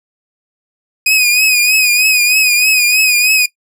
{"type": "tone with vibrato", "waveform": "sawtooth", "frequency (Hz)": 2493, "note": "D#7", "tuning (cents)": 3, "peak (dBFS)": -5, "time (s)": [1.06, 3.46], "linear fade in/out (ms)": 5, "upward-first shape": "triangle", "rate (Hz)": 3.2, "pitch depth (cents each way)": 68, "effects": ["noise-tail reverb RT60 0.1 s tail -18 dB re dry"]}